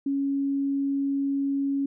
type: tone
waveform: sine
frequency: 277.2 Hz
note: C#4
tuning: in tune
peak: -23 dBFS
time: 0.06-1.86 s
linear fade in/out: 5 ms
effects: none